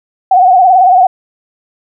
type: tone with vibrato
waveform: sine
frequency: 740 Hz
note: F#5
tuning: in tune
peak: -3 dBFS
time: 0.31-1.07 s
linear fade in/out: 5 ms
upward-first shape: sine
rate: 18 Hz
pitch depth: 76 cents each way
effects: none